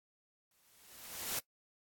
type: noise with exponential growth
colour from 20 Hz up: white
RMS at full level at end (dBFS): -35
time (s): 0.51-1.39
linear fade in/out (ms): 2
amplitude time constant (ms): 190
effects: noise-tail reverb RT60 0.1 s tail -19 dB re dry + AAC 64 kbps